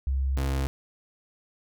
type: tone pair in turn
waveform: sine / 35% pulse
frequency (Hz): 67 / 67.47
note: C2 / C#2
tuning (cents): +42 / -46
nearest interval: unison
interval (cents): 12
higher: second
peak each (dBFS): -23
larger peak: neither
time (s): 0.07-0.37 / 0.37-0.67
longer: neither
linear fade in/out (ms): 0
effects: none